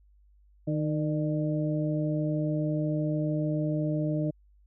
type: harmonic tone with a mistuned harmonic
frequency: 153.7 Hz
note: D#3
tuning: 21 cents flat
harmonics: 1 / 2 / 3 / 4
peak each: -28 / -30 / -42 / -34 dBFS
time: 0.67-4.31 s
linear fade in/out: 10 ms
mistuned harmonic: 4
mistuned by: -36 cents
effects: added 50 Hz sine -57 dBFS peak until 4.66 s